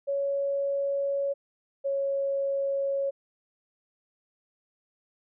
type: tone pair in turn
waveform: sine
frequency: 558 / 552.2 Hz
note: C#5 / C#5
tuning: +11 / -7 cents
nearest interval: unison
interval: 18 cents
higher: first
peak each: -25 dBFS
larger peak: neither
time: 0.07-1.34 / 1.84-3.11 s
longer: neither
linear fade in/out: 20 ms
effects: none